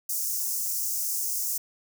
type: high-pass noise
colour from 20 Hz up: white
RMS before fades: -29 dBFS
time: 0.09-1.58 s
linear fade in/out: 5 ms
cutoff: 5400 Hz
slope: 48 dB/octave
effects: none